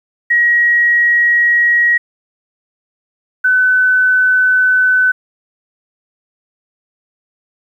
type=tone pair in turn; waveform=sine; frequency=1900 / 1508 Hz; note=A#6 / F#6; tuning=+33 / +32 cents; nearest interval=major third; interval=401 cents; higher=first; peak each=-8 dBFS; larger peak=neither; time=0.3-1.98 / 3.44-5.12 s; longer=neither; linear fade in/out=10 ms; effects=8-bit